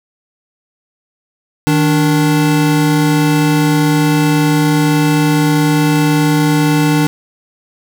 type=tone pair together; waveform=square; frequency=155.42 / 293.7 Hz; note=D#3 / D4; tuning=-2 / 0 cents; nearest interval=major seventh; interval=1102 cents; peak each=-13 dBFS; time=1.67-7.07 s; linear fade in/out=0 ms; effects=none